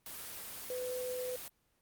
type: tone in noise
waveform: sine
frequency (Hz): 502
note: B4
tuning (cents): +28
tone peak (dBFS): -36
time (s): 0.7-1.36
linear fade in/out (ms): 2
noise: white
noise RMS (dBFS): -45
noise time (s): 0.06-1.48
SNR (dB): +6
effects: pink hiss -75 dBFS RMS until 1.81 s + Opus 24 kbps